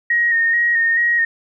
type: tone with vibrato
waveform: sine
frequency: 1864.7 Hz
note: A#6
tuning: in tune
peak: -13 dBFS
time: 0.1-1.25 s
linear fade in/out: 5 ms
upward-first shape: square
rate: 2.3 Hz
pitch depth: 23 cents each way
effects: none